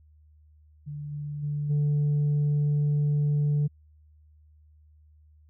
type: tone with level steps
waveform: sine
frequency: 146.8 Hz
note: D3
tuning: in tune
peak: -33 / -31 / -26 / -19 dBFS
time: 0.86-3.68 s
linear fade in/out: 20 ms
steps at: 1.11 / 1.42 / 1.69 s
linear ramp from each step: 20 ms
effects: tanh soft clip ceiling -20 dBFS + added 76 Hz sine -54 dBFS peak until 5.49 s